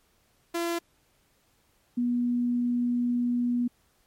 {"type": "tone pair in turn", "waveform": ["sawtooth", "sine"], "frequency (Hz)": [340, 242.6], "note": ["F4", "B3"], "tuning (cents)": [-46, -31], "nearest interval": "tritone", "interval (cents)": 585, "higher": "first", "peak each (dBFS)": -23, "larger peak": "neither", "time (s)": [[0.54, 0.79], [1.97, 3.68]], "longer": "second", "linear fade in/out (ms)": 10, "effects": ["pink hiss -67 dBFS RMS until 4.06 s", "MP3 64 kbps"]}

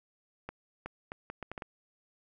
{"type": "accelerating click train", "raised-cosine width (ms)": 0.5, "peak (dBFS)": -24, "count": 8, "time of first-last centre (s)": [0.49, 1.622], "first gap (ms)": 370, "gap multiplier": 0.7, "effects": []}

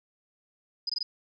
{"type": "tone bursts", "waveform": "sine", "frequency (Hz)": 4978, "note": "D#8", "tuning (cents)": 0, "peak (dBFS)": -27, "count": 4, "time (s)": [0.87, 1.03], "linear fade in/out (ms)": 5, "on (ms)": 25, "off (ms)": 20, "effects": []}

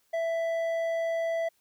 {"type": "tone with hard clipping", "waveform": "sine", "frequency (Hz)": 662, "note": "E5", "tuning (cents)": 7, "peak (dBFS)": -28, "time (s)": [0.13, 1.49], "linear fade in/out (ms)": 10, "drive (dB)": 6, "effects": ["white hiss -70 dBFS RMS until 1.6 s"]}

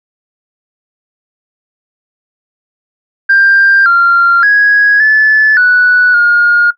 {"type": "tone with pitch steps", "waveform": "sine", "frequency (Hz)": [1589, 1385, 1660, 1735, 1478, 1425], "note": ["G6", "F6", "G#6", "A6", "F#6", "F6"], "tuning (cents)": [23, -15, -1, -25, -2, 34], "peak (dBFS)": -3, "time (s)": [3.29, 6.71], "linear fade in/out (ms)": 10, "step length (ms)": 570, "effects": ["noise-tail reverb RT60 0.1 s tail -20 dB re dry", "tanh soft clip ceiling 0 dBFS"]}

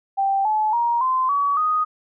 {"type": "tone with pitch steps", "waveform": "sine", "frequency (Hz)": [784, 859.9, 943.2, 1034.5, 1134.7, 1244.5], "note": ["G5", "A5", "A#5", "C6", "C#6", "D#6"], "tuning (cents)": [0, -40, 20, -20, 40, 0], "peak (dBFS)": -17, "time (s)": [0.17, 1.85], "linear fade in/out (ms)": 20, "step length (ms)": 280, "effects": []}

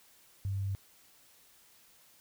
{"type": "tone", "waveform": "sine", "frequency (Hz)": 98, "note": "G2", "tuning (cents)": 0, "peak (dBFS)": -31, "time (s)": [0.45, 0.75], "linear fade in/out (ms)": 0, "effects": ["white hiss -62 dBFS RMS until 2.2 s"]}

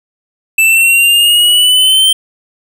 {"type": "exponential sweep", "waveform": "square", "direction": "up", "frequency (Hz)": [2638, 3136], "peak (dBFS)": -6, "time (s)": [0.58, 2.13], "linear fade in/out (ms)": 5, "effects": []}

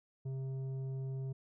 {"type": "tone with tanh clipping", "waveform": "sine", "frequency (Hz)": 133.2, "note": "C3", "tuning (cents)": 31, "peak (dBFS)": -38, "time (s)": [0.25, 1.33], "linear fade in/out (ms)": 10, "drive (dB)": 8, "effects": []}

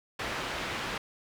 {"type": "low-pass noise", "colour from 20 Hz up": "white", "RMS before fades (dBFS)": -35, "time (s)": [0.19, 0.98], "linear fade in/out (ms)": 5, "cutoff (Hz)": 2400, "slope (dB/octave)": 12, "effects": []}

